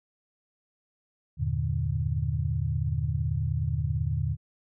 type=chord; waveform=sine; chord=E half-diminished seventh; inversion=none; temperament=equal with one note detuned; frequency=80.66 / 98 / 116.54 / 146.83 Hz; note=E2 / G2 / Bb2 / D3; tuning=-37 / 0 / 0 / 0 cents; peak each=-30 / -34 / -30 / -30 dBFS; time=1.37-4.37 s; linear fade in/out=50 ms; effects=none